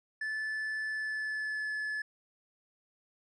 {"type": "tone with pitch glide", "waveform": "triangle", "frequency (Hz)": [1743, 1722], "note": ["A6", "A6"], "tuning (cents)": [-17, -38], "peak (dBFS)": -31, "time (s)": [0.21, 2.02], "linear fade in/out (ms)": 5, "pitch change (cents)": -21, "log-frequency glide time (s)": [0.87, 1.72], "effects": ["resampled to 22050 Hz"]}